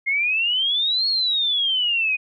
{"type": "exponential two-way sweep", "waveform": "sine", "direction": "up then down", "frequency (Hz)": [2117, 4354, 2466], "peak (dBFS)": -18, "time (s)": [0.06, 2.17], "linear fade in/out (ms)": 20, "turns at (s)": 1.08, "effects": []}